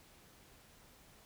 silence, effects pink hiss -62 dBFS RMS until 1.25 s

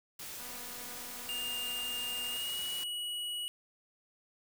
white noise, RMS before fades -44 dBFS, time 0.19-2.84 s, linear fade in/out 5 ms
click train, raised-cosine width 0.5 ms, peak -39 dBFS, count 481, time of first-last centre 0.4-2.367 s, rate 244 Hz
square tone with pitch glide, 2817 to 2920 Hz, F7 to F#7, +14 to -24 cents, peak -36 dBFS, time 1.29-3.48 s, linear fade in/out 0 ms, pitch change +62 cents, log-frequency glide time 2.24-2.64 s
effects none

